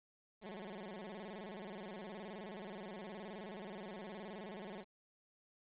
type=tone with vibrato; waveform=15% pulse; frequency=199.4 Hz; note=G3; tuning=30 cents sharp; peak=-40 dBFS; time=0.41-4.85 s; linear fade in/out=50 ms; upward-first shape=square; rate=19 Hz; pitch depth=140 cents each way; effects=resampled to 8000 Hz + 11-bit